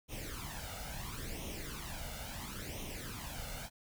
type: noise with flanger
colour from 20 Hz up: pink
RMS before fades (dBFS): -43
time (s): 0.08-3.7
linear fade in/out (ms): 50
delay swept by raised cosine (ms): 0.32 to 1.42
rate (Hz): 0.73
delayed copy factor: +0.7
effects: none